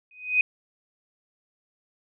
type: tone with exponential growth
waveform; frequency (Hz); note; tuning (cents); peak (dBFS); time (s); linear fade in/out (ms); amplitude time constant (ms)
sine; 2500; D#7; +8; -14; 0.11-0.41; 2; 65
effects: none